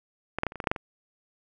clicks, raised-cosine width 0.5 ms, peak -14 / -9 / -12 / -26 / -23 / -15 / -27 / -7 / -8 / -20 dBFS, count 10, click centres 0.386 / 0.434 / 0.467 / 0.521 / 0.557 / 0.602 / 0.641 / 0.672 / 0.715 / 0.762 s, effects none

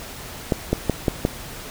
clicks, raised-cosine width 2 ms, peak -4 dBFS, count 5, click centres 0.522 / 0.73 / 0.897 / 1.082 / 1.251 s, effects pink hiss -36 dBFS RMS until 1.7 s

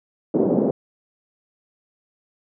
pink band-pass noise, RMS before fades -19 dBFS, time 0.34-0.71 s, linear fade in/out 5 ms, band 200 to 530 Hz, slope 24 dB/octave, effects none

